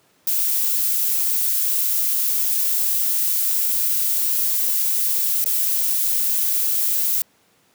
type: noise with dropouts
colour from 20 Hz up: violet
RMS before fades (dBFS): -20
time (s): 0.27-7.22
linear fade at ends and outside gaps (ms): 2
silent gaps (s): 5.443-5.459
effects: pink hiss -59 dBFS RMS until 7.74 s + high-pass 150 Hz 12 dB/octave